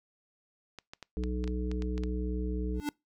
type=clicks; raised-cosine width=0.2 ms; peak=-26 dBFS; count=10; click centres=0.787 / 0.935 / 1.027 / 1.237 / 1.441 / 1.477 / 1.715 / 1.822 / 1.979 / 2.036 s
type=harmonic tone; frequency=61.74 Hz; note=B1; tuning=in tune; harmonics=1 / 3 / 5 / 7; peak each=-32 / -37 / -39 / -40 dBFS; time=1.17-2.8 s; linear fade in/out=0 ms
type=tone with exponential growth; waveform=square; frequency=293.7 Hz; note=D4; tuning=in tune; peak=-27 dBFS; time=2.74-2.89 s; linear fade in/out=1 ms; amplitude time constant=32 ms
effects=noise-tail reverb RT60 0.2 s tail -25 dB re dry